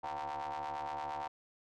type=ring-modulated tone; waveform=35% pulse; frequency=73.42 Hz; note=D2; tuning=in tune; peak=-33 dBFS; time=0.03-1.28 s; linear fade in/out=10 ms; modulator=840 Hz; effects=low-pass 5000 Hz 12 dB/octave